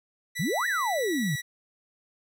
sawtooth tone with pitch glide, 1968 to 1943.1 Hz, B6 to B6, -7 to -29 cents, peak -28 dBFS, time 0.35-1.42 s, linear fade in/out 20 ms, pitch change -22 cents, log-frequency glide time 0.96-1.1 s
sine exponential two-way sweep, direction up then down, 130.81 to 1975.5 to 130.81 Hz, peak -25 dBFS, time 0.39-1.36 s, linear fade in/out 10 ms, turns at 0.67 s
effects none

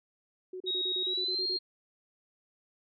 sine tone bursts, 370 Hz, F#4, in tune, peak -37 dBFS, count 10, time 0.53-1.566 s, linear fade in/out 5 ms, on 73 ms, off 34 ms
sine tone with pitch glide, 3784 to 4223 Hz, A#7 to C8, +25 to +15 cents, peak -29 dBFS, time 0.66-1.59 s, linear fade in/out 20 ms, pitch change +190 cents, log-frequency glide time 1.03-1.45 s
effects none

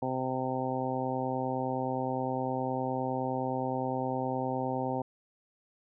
harmonic tone, 129.7 Hz, C3, 15 cents flat, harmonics 1 / 2 / 3 / 4 / 5 / 6 / 7, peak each -38 / -35 / -39 / -36 / -40 / -36 / -38 dBFS, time 0.02-5.02 s, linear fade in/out 5 ms, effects none

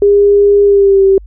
sine tone with pitch glide, 405.5 to 387.9 Hz, G#4 to G4, -41 to -18 cents, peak -4 dBFS, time 0.02-1.18 s, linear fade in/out 2 ms, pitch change -77 cents, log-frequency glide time 0.64-1.04 s, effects added 50 Hz sine -30 dBFS peak until 1.26 s

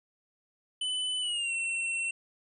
square tone with pitch glide, 3006 to 2709 Hz, F#7 to E7, +27 to +47 cents, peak -30 dBFS, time 0.81-2.11 s, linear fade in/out 5 ms, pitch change -180 cents, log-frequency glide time 1.2-1.53 s, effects resampled to 24000 Hz

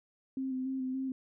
sine tone with vibrato, 261.6 Hz, C4, in tune, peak -32 dBFS, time 0.37-1.12 s, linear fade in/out 2 ms, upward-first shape square, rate 3.5 Hz, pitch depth 22 cents each way, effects none

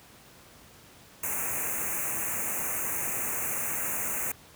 white band-stop noise, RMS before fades -31 dBFS, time 1.23-4.32 s, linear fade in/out 5 ms, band 2700 to 6200 Hz, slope 96 dB/octave, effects pink hiss -53 dBFS RMS until 4.55 s + high-pass 60 Hz 12 dB/octave

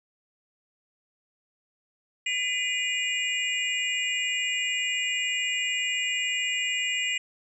sine tone cluster, 2021 / 2432 / 2854 / 7530 Hz, B6 / D#7 / F7 / A#8, +39 / -40 / +37 / +16 cents, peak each -31 / -30 / -29 / -36 dBFS, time 2.26-7.18 s, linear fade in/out 5 ms, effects none

